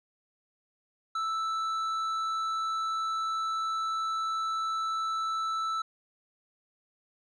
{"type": "tone with tanh clipping", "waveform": "triangle", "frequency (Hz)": 1318.5, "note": "E6", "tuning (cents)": 0, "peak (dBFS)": -30, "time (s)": [1.15, 5.82], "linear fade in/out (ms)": 5, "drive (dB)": 12, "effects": []}